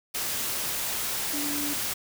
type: tone in noise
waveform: sine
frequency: 290.7 Hz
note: D4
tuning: 18 cents flat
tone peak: -32 dBFS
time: 1.33-1.74 s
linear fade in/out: 10 ms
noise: white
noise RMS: -30 dBFS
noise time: 0.14-1.94 s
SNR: -5 dB
effects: none